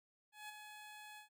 15% pulse tone with ADSR envelope, 846 Hz, G#5, 32 cents sharp, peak -40 dBFS, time 0.32-1.29 s, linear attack 170 ms, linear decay 15 ms, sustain -6 dB, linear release 110 ms, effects none

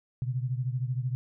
sine beating tone pair, 123.47 / 136.47 Hz, B2 / C#3, 0 / -27 cents, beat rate 13 Hz, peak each -29 / -33 dBFS, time 0.22-1.15 s, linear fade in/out 0 ms, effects none

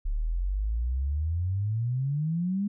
sine exponential sweep, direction up, 34.86 to 208 Hz, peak -25 dBFS, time 0.05-2.68 s, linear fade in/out 10 ms, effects none

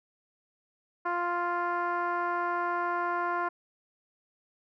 10% pulse tone with low-pass filter, 349.2 Hz, F4, in tune, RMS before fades -30 dBFS, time 1.05-3.49 s, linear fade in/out 10 ms, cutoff 1200 Hz, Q 2.3, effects none

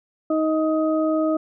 harmonic tone, 314.1 Hz, D#4, 16 cents sharp, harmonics 1 / 2 / 4, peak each -20 / -22 / -30 dBFS, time 0.3-1.37 s, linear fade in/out 5 ms, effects none

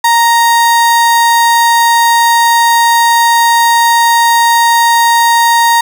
35% pulse tone, 932.3 Hz, A#5, in tune, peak -4 dBFS, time 0.04-5.81 s, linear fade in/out 5 ms, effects none

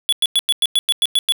square tone bursts, 3402 Hz, G#7, 41 cents sharp, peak -13 dBFS, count 10, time 0.09-1.322 s, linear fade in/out 0 ms, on 35 ms, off 98 ms, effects none

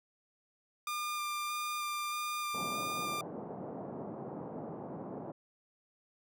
sawtooth tone with vibrato, 1200 Hz, D6, 37 cents sharp, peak -31 dBFS, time 0.87-3.21 s, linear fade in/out 2 ms, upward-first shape square, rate 1.6 Hz, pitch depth 9 cents each way
pink band-pass noise, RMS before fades -43 dBFS, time 2.54-5.32 s, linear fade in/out 5 ms, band 150 to 850 Hz, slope 24 dB/octave
effects none

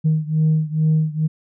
sine beating tone pair, 155.6 / 157.9 Hz, D#3 / D#3, 0 / +26 cents, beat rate 2.3 Hz, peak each -16 / -18 dBFS, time 0.04-1.28 s, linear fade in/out 20 ms, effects tanh soft clip ceiling -10 dBFS

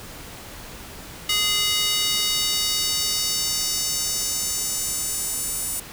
square tone with high-pass filter sweep, 415.3 Hz, G#4, in tune, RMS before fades -24 dBFS, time 1.29-5.8 s, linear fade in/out 5 ms, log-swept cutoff 2900 to 9100 Hz, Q 1.7, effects pink hiss -39 dBFS RMS until 5.92 s

